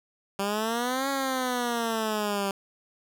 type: exponential two-way sweep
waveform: 10% pulse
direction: up then down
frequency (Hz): 195.3 to 276.9 to 195.3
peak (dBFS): -18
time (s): 0.39-2.51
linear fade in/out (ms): 2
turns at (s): 1.09
effects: none